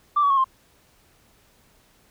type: tone with pitch steps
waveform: sine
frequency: 1175 / 1133.7 / 1093.8 / 1055.3 Hz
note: D6 / C#6 / C#6 / C6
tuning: +1 / +39 / -23 / +14 cents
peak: -15 dBFS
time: 0.16-0.444 s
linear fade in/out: 10 ms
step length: 71 ms
effects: tanh soft clip ceiling -11 dBFS + pink hiss -59 dBFS RMS until 2.1 s